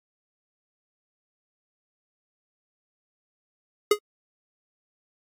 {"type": "tone with exponential decay", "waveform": "square", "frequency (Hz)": 416.6, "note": "G#4", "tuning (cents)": 5, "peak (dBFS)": -13, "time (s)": [3.91, 3.99], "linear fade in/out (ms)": 5, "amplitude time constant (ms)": 17, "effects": ["AAC 64 kbps"]}